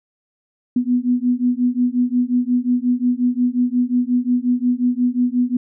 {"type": "beating tone pair", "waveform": "sine", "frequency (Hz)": [244, 249.6], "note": ["B3", "B3"], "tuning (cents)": [-21, 19], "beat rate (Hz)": 5.6, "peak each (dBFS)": -18, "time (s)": [0.76, 5.57], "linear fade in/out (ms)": 5, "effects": []}